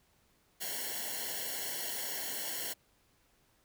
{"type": "noise with comb filter", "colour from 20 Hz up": "white", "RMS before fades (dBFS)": -38, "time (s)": [0.6, 2.74], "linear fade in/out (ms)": 20, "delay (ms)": 0.81, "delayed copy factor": -1, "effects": ["pink hiss -70 dBFS RMS until 3.64 s"]}